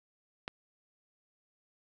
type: click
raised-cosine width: 0.3 ms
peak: -20 dBFS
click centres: 0.479 s
effects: none